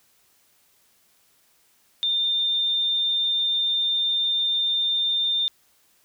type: tone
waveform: sine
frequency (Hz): 3607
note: A7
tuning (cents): +42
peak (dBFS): -20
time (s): 2.03-5.48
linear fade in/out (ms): 0
effects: white hiss -62 dBFS RMS until 6.04 s